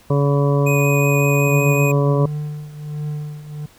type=harmonic tone; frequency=142.1 Hz; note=C#3; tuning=43 cents sharp; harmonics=1 / 2 / 3 / 4 / 5 / 7 / 8; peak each=-15 / -24 / -21 / -23 / -35 / -28 / -31 dBFS; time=0.1-2.26 s; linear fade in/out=5 ms
type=tone with vibrato; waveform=square; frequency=2489 Hz; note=D#7; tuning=in tune; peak=-22 dBFS; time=0.66-1.92 s; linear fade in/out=10 ms; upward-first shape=triangle; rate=5.4 Hz; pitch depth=11 cents each way
type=tone with tremolo; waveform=triangle; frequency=149.6 Hz; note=D3; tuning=32 cents sharp; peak=-19 dBFS; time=1.47-3.66 s; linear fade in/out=5 ms; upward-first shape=triangle; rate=1.4 Hz; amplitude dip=80%
effects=pink hiss -50 dBFS RMS until 3.78 s